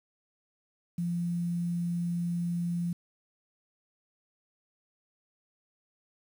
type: tone with quantisation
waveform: sine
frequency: 172.7 Hz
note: F3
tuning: 19 cents flat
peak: -28 dBFS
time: 0.98-2.93 s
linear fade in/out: 5 ms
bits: 9
effects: none